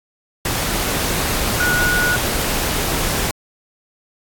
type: tone in noise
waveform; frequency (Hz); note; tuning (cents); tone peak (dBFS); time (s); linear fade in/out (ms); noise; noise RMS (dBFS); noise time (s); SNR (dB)
sine; 1457; F#6; -27; -16; 1.6-2.16; 2; pink; -20; 0.45-3.31; +1
effects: AAC 64 kbps